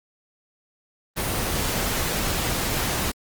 pink noise, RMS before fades -25 dBFS, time 1.16-3.12 s, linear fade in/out 20 ms, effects Opus 24 kbps

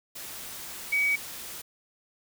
sine tone in noise, 2266 Hz, C#7, 37 cents sharp, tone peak -22 dBFS, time 0.92-1.16 s, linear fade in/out 10 ms, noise white, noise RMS -40 dBFS, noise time 0.15-1.62 s, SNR +15 dB, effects none

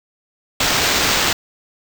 violet noise with sample-and-hold, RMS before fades -17 dBFS, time 0.6-1.33 s, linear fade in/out 5 ms, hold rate 11025 Hz, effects none

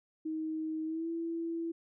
sine tone with pitch glide, 315.5 to 332.5 Hz, D#4 to E4, +24 to +15 cents, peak -33 dBFS, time 0.25-1.72 s, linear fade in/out 10 ms, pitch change +91 cents, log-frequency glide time 0.85-1.09 s, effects none

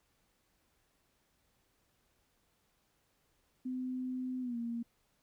sine tone with pitch glide, 255.2 to 234 Hz, C4 to A#3, -43 to +7 cents, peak -35 dBFS, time 3.65-4.83 s, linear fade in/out 10 ms, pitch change -150 cents, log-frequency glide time 4.41-4.57 s, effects pink hiss -75 dBFS RMS until 5.22 s

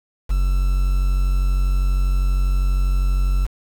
triangle tone with quantisation, 46.25 Hz, F#1, in tune, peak -13 dBFS, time 0.29-3.47 s, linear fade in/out 20 ms, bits 6, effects none

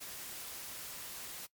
white noise, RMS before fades -45 dBFS, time 0-1.47 s, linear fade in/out 20 ms, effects noise-tail reverb RT60 0.1 s tail -21 dB re dry + MP3 96 kbps

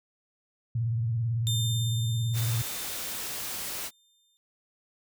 sine tone with vibrato, 115.4 Hz, A#2, 17 cents flat, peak -25 dBFS, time 0.75-2.62 s, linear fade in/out 5 ms, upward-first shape triangle, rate 18 Hz, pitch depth 120 cents each way
sawtooth tone with exponential decay, 3600 Hz, A7, 39 cents sharp, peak -25 dBFS, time 1.47-4.37 s, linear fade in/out 0 ms, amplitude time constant 630 ms
white noise, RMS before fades -35 dBFS, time 2.33-3.91 s, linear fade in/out 50 ms
effects none

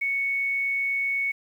sine tone, 2218 Hz, C#7, in tune, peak -23 dBFS, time 0.01-1.32 s, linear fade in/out 10 ms, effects 9-bit

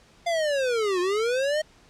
square linear two-way sweep, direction down then up, 698.5 to 349.2 to 629 Hz, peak -23 dBFS, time 0.26-1.62 s, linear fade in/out 10 ms, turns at 1 s, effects pink hiss -56 dBFS RMS until 1.89 s + low-pass 7000 Hz 12 dB/octave

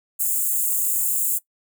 white high-pass noise, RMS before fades -22 dBFS, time 0.19-1.39 s, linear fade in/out 20 ms, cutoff 6900 Hz, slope 96 dB/octave, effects noise-tail reverb RT60 0.1 s tail -19 dB re dry

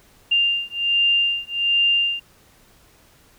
sine beating tone pair, 2794 / 2795.3 Hz, F7 / F7, 0 / +1 cents, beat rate 1.3 Hz, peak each -20 dBFS, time 0.31-2.2 s, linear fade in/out 10 ms, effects pink hiss -54 dBFS RMS until 3.38 s

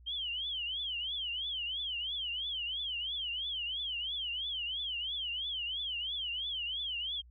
sine tone with vibrato, 3107 Hz, G7, 16 cents flat, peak -34 dBFS, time 0.06-7.22 s, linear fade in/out 20 ms, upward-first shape triangle, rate 3 Hz, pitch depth 220 cents each way, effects added 60 Hz sine -54 dBFS peak until 7.3 s

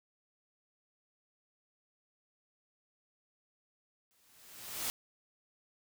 white noise with exponential growth, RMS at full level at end -34 dBFS, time 4.11-4.9 s, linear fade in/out 0 ms, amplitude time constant 170 ms, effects none

